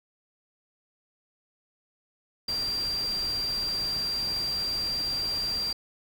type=tone in noise; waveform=sine; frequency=4729 Hz; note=D8; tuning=11 cents sharp; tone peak=-27 dBFS; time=2.48-5.73 s; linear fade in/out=5 ms; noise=pink; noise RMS=-40 dBFS; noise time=2.48-5.73 s; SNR=+10 dB; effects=none